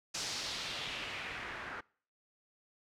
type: noise with low-pass filter sweep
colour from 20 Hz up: white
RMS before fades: -41 dBFS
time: 0.14-1.81 s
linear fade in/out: 10 ms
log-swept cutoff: 6000 to 1500 Hz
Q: 1.9
effects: noise-tail reverb RT60 0.5 s tail -25 dB re dry